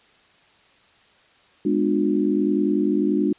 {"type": "chord", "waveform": "sine", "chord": "G# diminished seventh", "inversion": "none", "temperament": "just", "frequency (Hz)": [207.7, 249.2, 299, 358.8], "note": ["G#3", "B3", "D4", "F4"], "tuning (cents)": [0, 16, 31, 47], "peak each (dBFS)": [-23, -27, -21, -24], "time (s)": [1.65, 3.33], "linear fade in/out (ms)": 5, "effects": ["white hiss -56 dBFS RMS until 3.38 s", "resampled to 8000 Hz"]}